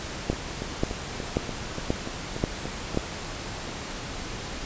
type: two click trains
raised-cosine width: 2 ms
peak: -9 / -18 dBFS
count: 6 / 10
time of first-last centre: 0.3-2.974 / 0.33-2.946 s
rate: 1.87 / 3.44 Hz
effects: pink hiss -35 dBFS RMS until 4.65 s + resampled to 16000 Hz